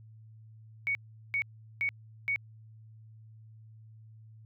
sine tone bursts, 2232 Hz, C#7, 11 cents sharp, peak -27 dBFS, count 4, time 0.87-2.36 s, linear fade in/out 0 ms, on 80 ms, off 390 ms, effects added 110 Hz sine -50 dBFS peak until 4.45 s

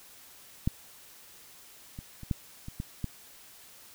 clicks, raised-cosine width 5 ms, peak -13 / -27 / -30 / -15 / -27 / -21 / -19 dBFS, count 7, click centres 0.675 / 1.989 / 2.233 / 2.312 / 2.684 / 2.801 / 3.043 s, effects white hiss -53 dBFS RMS until 3.94 s

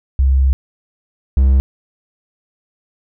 sine / triangle tone pair in turn, 66.7 / 66.45 Hz, C2 / C2, +34 / +27 cents, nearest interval unison, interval 7 cents, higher first, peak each -9 / -6 dBFS, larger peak second, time 0.19-0.53 / 1.37-1.6 s, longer first, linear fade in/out 0 ms, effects none

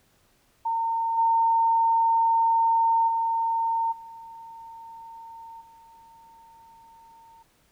sine tone with level steps, 912 Hz, A#5, 38 cents flat, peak -23 / -18 / -22 / -40 / -49 dBFS, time 0.65-7.43 s, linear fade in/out 10 ms, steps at 1.17 / 3.07 / 3.91 / 5.6 s, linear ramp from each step 20 ms, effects pink hiss -64 dBFS RMS until 7.71 s

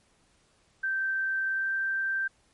sine tone with pitch glide, 1559 to 1568 Hz, G6 to G6, -10 to 0 cents, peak -26 dBFS, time 0.83-2.28 s, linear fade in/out 10 ms, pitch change +10 cents, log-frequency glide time 1.5-1.7 s, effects pink hiss -66 dBFS RMS until 2.53 s + MP3 48 kbps

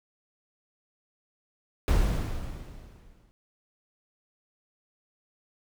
brown noise with exponential decay, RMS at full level -20 dBFS, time 1.88-3.31 s, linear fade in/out 0 ms, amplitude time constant 310 ms, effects none

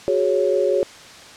sine chord, F# suspended second, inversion none, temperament equal, 370 / 415.3 / 554.4 Hz, F#4 / G#4 / C#5, 0 / 0 / 0 cents, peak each -21 / -21 / -19 dBFS, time 0.08-0.83 s, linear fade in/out 0 ms, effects white hiss -41 dBFS RMS until 1.36 s + low-pass 6000 Hz 12 dB/octave

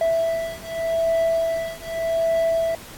triangle beating tone pair, 659.3 / 660.14 Hz, E5 / E5, 0 / +2 cents, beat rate 0.84 Hz, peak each -21 dBFS, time 0.01-2.75 s, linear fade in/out 2 ms, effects pink hiss -41 dBFS RMS until 2.97 s + AAC 64 kbps

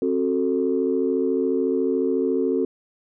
sine chord, F# diminished, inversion second, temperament just, 266.4 / 370 / 444 Hz, C4 / F#4 / A4, +31 / 0 / +16 cents, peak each -23 dBFS, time 0.02-2.65 s, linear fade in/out 2 ms, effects tanh soft clip ceiling -10 dBFS

